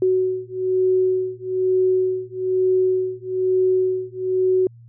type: beating tone pair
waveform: sine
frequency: 371.8 / 372.9 Hz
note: F#4 / F#4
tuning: +8 / +14 cents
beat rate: 1.1 Hz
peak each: -20 dBFS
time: 0.02-4.67 s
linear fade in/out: 2 ms
effects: added 117 Hz sine -42 dBFS peak until 4.88 s